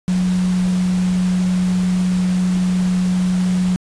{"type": "tone in noise", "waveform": "sine", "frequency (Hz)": 182.6, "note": "F#3", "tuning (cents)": -23, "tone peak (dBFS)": -14, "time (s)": [0.08, 3.76], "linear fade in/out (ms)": 0, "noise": "pink", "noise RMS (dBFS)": -32, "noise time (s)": [0.08, 3.76], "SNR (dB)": 15, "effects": ["resampled to 22050 Hz"]}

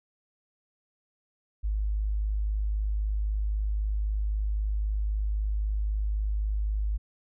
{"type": "tone", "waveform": "sine", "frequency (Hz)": 51.91, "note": "G#1", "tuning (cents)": 0, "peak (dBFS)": -25, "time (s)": [1.63, 6.98], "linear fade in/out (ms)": 20, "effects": []}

